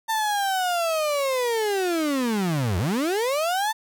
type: linear two-way sweep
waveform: 35% pulse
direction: down then up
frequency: 900 to 82.41 to 900 Hz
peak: -20 dBFS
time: 0.08-3.73 s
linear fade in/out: 20 ms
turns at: 2.78 s
effects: none